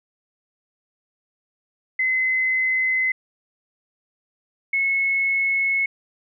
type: tone pair in turn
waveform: sine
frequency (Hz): 2044 / 2189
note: C7 / C#7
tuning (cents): -41 / -22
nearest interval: minor second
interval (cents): 119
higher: second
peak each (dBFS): -18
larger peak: neither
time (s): 1.99-3.12 / 4.73-5.86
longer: neither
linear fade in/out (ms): 5
effects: none